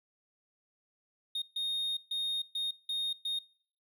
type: tone bursts at uneven times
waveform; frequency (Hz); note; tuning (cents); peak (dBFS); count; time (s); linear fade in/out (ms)
triangle; 3700; A#7; -14; -30; 6; 1.35-1.42 / 1.56-1.97 / 2.11-2.42 / 2.55-2.71 / 2.89-3.13 / 3.25-3.39; 5
effects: noise-tail reverb RT60 0.6 s tail -25 dB re dry